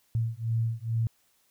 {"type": "beating tone pair", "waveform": "sine", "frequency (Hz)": [113, 115.3], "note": ["A2", "A#2"], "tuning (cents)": [47, -19], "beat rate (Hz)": 2.3, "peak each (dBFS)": -29, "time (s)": [0.15, 1.07], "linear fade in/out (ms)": 0, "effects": ["white hiss -68 dBFS RMS until 1.5 s"]}